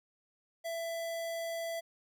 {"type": "tone", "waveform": "square", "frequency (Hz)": 666, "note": "E5", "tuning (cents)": 18, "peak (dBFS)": -36, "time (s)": [0.64, 1.81], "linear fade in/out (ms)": 20, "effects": []}